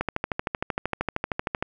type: click train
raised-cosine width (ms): 0.5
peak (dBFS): -10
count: 22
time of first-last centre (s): 0.01-1.625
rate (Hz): 13
effects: none